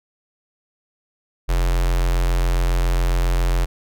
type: tone with notch filter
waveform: square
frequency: 43.65 Hz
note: F1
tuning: in tune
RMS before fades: -18 dBFS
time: 1.48-3.66 s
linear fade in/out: 20 ms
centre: 200 Hz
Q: 0.99
effects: none